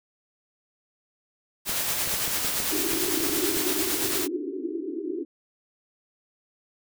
white noise with tremolo, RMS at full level -26 dBFS, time 1.65-4.28 s, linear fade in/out 50 ms, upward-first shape sine, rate 8.9 Hz, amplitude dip 30%
clicks, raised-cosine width 2 ms, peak -24 dBFS, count 10, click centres 1.695 / 2.075 / 2.14 / 2.279 / 2.448 / 2.602 / 2.938 / 3.204 / 3.296 / 3.568 s
white band-pass noise, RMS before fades -31 dBFS, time 2.71-5.25 s, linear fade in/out 10 ms, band 280 to 400 Hz, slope 96 dB/octave
effects none

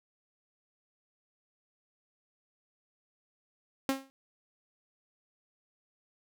sawtooth tone with exponential decay, 269.2 Hz, C4, 49 cents sharp, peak -20 dBFS, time 3.89-4.1 s, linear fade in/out 0 ms, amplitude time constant 44 ms, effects none

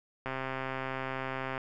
click train, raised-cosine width 0.5 ms, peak -20 dBFS, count 175, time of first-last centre 0.26-1.578 s, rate 132 Hz, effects none

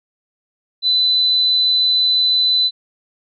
sine tone, 4007 Hz, B7, 24 cents sharp, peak -12 dBFS, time 0.82-2.71 s, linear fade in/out 50 ms, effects none

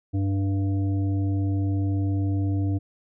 harmonic tone with a mistuned harmonic, 98.1 Hz, G2, 2 cents sharp, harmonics 1 / 3 / 5 / 7, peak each -22 / -28 / -43 / -43 dBFS, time 0.13-2.79 s, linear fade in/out 20 ms, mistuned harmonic 5, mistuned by -15 cents, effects none

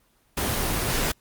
pink noise, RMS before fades -25 dBFS, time 0.37-1.12 s, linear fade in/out 5 ms, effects pink hiss -64 dBFS RMS until 1.2 s + Opus 24 kbps

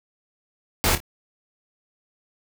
pink noise with echo, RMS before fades -20 dBFS, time 0.84-0.95 s, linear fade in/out 0 ms, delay 26 ms, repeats 2, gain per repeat -10 dB, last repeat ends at 1.002 s, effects none

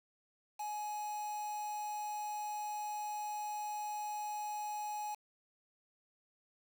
triangle tone with quantisation, 840 Hz, G#5, 19 cents sharp, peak -36 dBFS, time 0.59-5.15 s, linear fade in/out 10 ms, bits 8, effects none

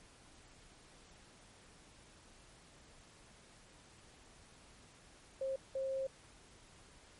sine tone bursts at uneven times, 534 Hz, C5, 35 cents sharp, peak -35 dBFS, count 2, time 5.41-5.56 / 5.75-6.07 s, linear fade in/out 5 ms, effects pink hiss -61 dBFS RMS until 7.19 s + MP3 48 kbps

